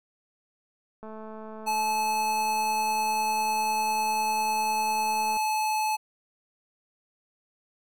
click train, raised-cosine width 1 ms, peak -29 dBFS, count 947, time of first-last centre 1.03-5.369 s, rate 218 Hz
square tone, 862 Hz, A5, 36 cents flat, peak -25 dBFS, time 1.66-5.97 s, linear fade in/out 20 ms
effects none

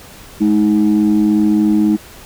sine tone pair together, 211.5 / 314.8 Hz, G#3 / D#4, +32 / +20 cents, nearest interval perfect fifth, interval 688 cents, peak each -11 dBFS, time 0.4-1.97 s, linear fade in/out 20 ms, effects tanh soft clip ceiling -5 dBFS + pink hiss -38 dBFS RMS until 2.25 s

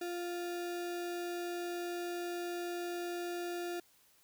sine tone with sample-and-hold, 349.2 Hz, F4, in tune, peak -36 dBFS, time 0.01-3.8 s, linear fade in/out 5 ms, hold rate 1050 Hz, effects white hiss -67 dBFS RMS until 4.23 s

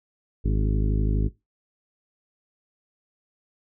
harmonic tone with a mistuned harmonic, 52.2 Hz, G#1, 10 cents sharp, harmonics 1 / 2 / 3 / 4 / 5 / 6 / 7 / 8, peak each -21 / -27 / -31 / -33 / -35 / -37 / -38 / -39 dBFS, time 0.44-1.29 s, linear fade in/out 20 ms, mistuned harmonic 6, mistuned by -43 cents, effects noise-tail reverb RT60 0.2 s tail -19 dB re dry

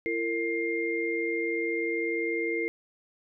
sine tone cluster, 338.1 / 458.4 / 2114 Hz, E4 / A#4 / C7, +44 / -29 / +17 cents, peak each -31 dBFS, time 0.06-2.68 s, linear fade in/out 0 ms, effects none

